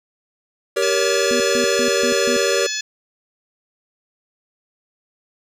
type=chord; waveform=square; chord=G diminished; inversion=none; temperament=just; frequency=392 / 470.4 / 564.5 Hz; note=G4 / Bb4 / Db5; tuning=0 / +16 / +31 cents; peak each=-22 dBFS; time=0.76-2.67 s; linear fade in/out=10 ms
type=harmonic tone; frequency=858 Hz; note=A5; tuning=44 cents flat; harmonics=2 / 3 / 4 / 5 / 6 / 7 / 8; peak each=-30 / -30 / -30 / -30 / -30 / -30 / -30 dBFS; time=0.82-2.81 s; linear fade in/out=5 ms
type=tone bursts; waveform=sine; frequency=246.9 Hz; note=B3; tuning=in tune; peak=-22 dBFS; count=5; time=1.31-2.365 s; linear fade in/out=0 ms; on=91 ms; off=150 ms
effects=low-pass 12000 Hz 12 dB/octave + 8-bit